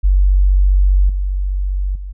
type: tone with level steps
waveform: sine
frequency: 47.48 Hz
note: F#1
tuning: 45 cents sharp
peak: -8 / -15 / -24 dBFS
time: 0.03-2.13 s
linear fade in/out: 20 ms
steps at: 1.09 / 1.95 s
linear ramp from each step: 5 ms
effects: none